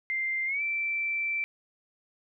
sine tone with pitch glide, 2093 to 2336 Hz, C7 to D7, 0 to -10 cents, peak -27 dBFS, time 0.1-1.44 s, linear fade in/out 0 ms, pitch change +190 cents, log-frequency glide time 0.46-0.62 s, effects none

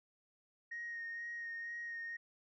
sine tone with vibrato, 1864.7 Hz, A#6, in tune, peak -40 dBFS, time 0.71-2.17 s, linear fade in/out 10 ms, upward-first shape sine, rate 2.1 Hz, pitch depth 17 cents each way, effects tanh soft clip ceiling -37 dBFS

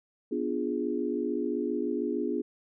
sine chord, B diminished seventh, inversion none, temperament equal, 246.9 / 293.7 / 349.2 / 415.3 Hz, B3 / D4 / F4 / Ab4, 0 / 0 / 0 / 0 cents, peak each -33 dBFS, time 0.31-2.42 s, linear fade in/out 10 ms, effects none

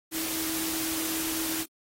sine tone in noise, 322 Hz, E4, 41 cents flat, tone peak -34 dBFS, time 0.11-1.66 s, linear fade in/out 50 ms, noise white, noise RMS -32 dBFS, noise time 0.11-1.66 s, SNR -5 dB, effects AAC 48 kbps

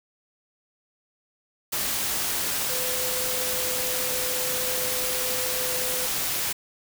sine tone in noise, 506 Hz, B4, 42 cents sharp, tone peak -33 dBFS, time 2.69-6.07 s, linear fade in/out 10 ms, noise white, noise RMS -27 dBFS, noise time 1.72-6.53 s, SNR -9 dB, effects none

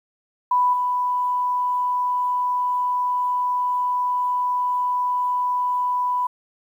sine tone with level steps, 991 Hz, B5, 6 cents sharp, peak -15 / -19 dBFS, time 0.51-6.27 s, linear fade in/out 5 ms, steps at 0.73 s, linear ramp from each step 5 ms, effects 9-bit

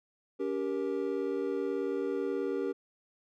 triangle chord, G diminished, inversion second, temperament just, 282.2 / 392 / 470.4 Hz, Db4 / G4 / Bb4, +31 / 0 / +16 cents, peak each -34 / -31 / -33 dBFS, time 0.39-2.73 s, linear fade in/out 20 ms, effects none

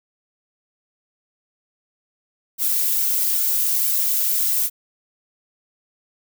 violet noise with flanger, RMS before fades -20 dBFS, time 2.58-4.7 s, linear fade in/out 50 ms, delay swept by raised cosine 1.3 to 2.6 ms, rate 2.3 Hz, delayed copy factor +0.65, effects none

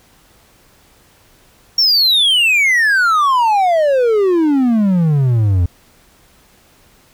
triangle exponential sweep, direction down, 5588 to 84 Hz, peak -8 dBFS, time 1.78-5.66 s, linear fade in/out 5 ms, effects pink hiss -50 dBFS RMS until 7.13 s

